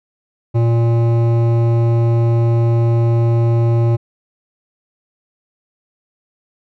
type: tone with hard clipping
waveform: sine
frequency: 116.54 Hz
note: A#2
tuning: in tune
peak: -13 dBFS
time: 0.54-3.97 s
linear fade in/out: 20 ms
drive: 13 dB
effects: none